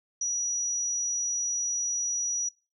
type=tone; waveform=sine; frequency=5830 Hz; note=F#8; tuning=26 cents flat; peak=-26 dBFS; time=0.21-2.49 s; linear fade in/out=5 ms; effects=noise-tail reverb RT60 0.3 s tail -24 dB re dry